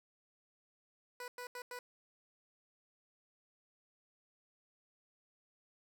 15% pulse tone bursts at uneven times, 492.7 Hz, B4, 4 cents flat, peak -37 dBFS, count 4, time 1.2-1.28 / 1.38-1.47 / 1.55-1.62 / 1.71-1.79 s, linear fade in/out 2 ms, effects none

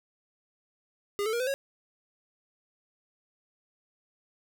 square tone with pitch steps, 406.8 / 438.5 / 472.7 / 509.6 / 549.3 Hz, G#4 / A4 / A#4 / C5 / C#5, -36 / -6 / +24 / -46 / -16 cents, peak -28 dBFS, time 1.19-1.54 s, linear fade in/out 0 ms, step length 70 ms, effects none

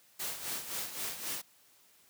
white noise with tremolo, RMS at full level -36 dBFS, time 0.19-1.42 s, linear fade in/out 10 ms, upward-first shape sine, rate 3.8 Hz, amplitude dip 65%, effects white hiss -64 dBFS RMS until 2.09 s + high-pass 100 Hz 12 dB/octave

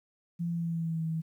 sine tone with pitch glide, 170.4 to 161.39 Hz, F3 to E3, -42 to -36 cents, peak -29 dBFS, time 0.39-1.22 s, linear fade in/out 20 ms, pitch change -94 cents, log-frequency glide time 0.49-1.04 s, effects 11-bit

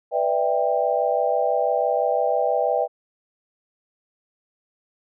sine chord, E minor seventh, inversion second, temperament just, 494.4 / 593.3 / 659.3 / 791.1 Hz, B4 / D5 / E5 / G5, +2 / +18 / 0 / +16 cents, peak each -24 dBFS, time 0.11-2.88 s, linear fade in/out 50 ms, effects none

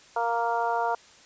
harmonic tone, 233.1 Hz, A#3, in tune, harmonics 2 / 3 / 4 / 5 / 6, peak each -32 / -28 / -27 / -36 / -34 dBFS, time 0.16-0.95 s, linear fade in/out 5 ms, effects white hiss -53 dBFS RMS until 1.25 s + resampled to 16000 Hz

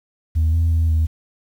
sine tone with pitch steps, 79.6 / 82.6 / 81.5 / 79.6 Hz, D#2 / E2 / E2 / D#2, +40 / +4 / -19 / +40 cents, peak -12 dBFS, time 0.35-1.07 s, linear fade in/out 20 ms, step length 180 ms, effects tanh soft clip ceiling -12 dBFS + 8-bit

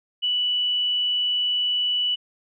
sine tone, 2960 Hz, F#7, in tune, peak -20 dBFS, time 0.22-2.16 s, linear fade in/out 20 ms, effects none

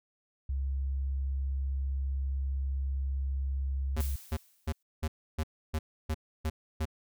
sine tone, 67.6 Hz, C#2, 43 cents flat, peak -29 dBFS, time 0.49-4.16 s, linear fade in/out 5 ms
square tone bursts, 78.1 Hz, D#2, 7 cents sharp, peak -29 dBFS, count 9, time 3.96-6.855 s, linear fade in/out 10 ms, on 55 ms, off 300 ms
blue noise with exponential decay, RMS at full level -40 dBFS, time 4-4.83 s, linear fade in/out 5 ms, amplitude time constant 180 ms
effects none

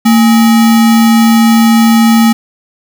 sine tone with sample-and-hold, 226.7 Hz, A#3, 48 cents flat, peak -3 dBFS, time 0.05-2.33 s, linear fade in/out 10 ms, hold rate 1050 Hz, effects none

